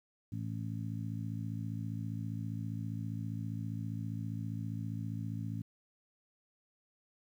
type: harmonic tone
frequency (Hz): 55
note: A1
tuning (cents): 0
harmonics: 2 / 3 / 4 / 5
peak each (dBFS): -38 / -42 / -44 / -46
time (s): 0.32-5.62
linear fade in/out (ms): 5
effects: 11-bit